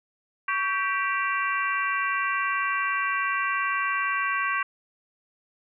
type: harmonic tone with a mistuned harmonic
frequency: 391.3 Hz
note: G4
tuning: 3 cents flat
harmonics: 3 / 4 / 5 / 6 / 7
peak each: -27 / -29 / -31 / -33 / -34 dBFS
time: 0.48-4.63 s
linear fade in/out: 5 ms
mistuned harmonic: 3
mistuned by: -74 cents
effects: none